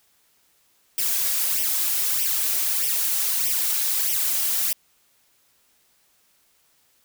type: noise with flanger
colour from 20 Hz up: blue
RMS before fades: -23 dBFS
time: 0.98-4.73 s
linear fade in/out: 2 ms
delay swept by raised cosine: 0.35 to 3.65 ms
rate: 1.6 Hz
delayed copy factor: +0.75
effects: white hiss -63 dBFS RMS until 7.04 s